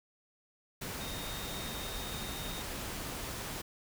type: tone in noise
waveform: sine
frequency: 3700 Hz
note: A#7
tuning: 14 cents flat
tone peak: -45 dBFS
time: 1-2.62 s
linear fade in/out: 10 ms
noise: pink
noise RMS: -40 dBFS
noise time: 0.81-3.62 s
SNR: -8 dB
effects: none